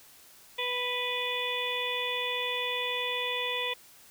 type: harmonic tone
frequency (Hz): 493.9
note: B4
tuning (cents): 0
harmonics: 1 / 2 / 4 / 5 / 6 / 7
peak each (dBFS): -36 / -37 / -37 / -35 / -40 / -34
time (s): 0.58-3.74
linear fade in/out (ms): 10
effects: white hiss -55 dBFS RMS until 4.1 s